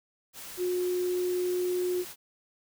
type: tone in noise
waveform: sine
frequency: 360.6 Hz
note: F#4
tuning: 45 cents flat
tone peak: -26 dBFS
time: 0.57-2.05 s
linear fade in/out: 50 ms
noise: white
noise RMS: -43 dBFS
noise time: 0.33-2.16 s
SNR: +14 dB
effects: none